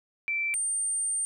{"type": "tone pair in turn", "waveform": "sine", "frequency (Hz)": [2336, 8801], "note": ["D7", "C#9"], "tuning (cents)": [-10, -13], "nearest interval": "octave + major seventh", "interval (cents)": 2297, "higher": "second", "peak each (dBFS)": -26, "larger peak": "neither", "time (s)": [[0.28, 0.54], [0.54, 1.25]], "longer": "second", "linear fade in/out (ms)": 0, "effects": []}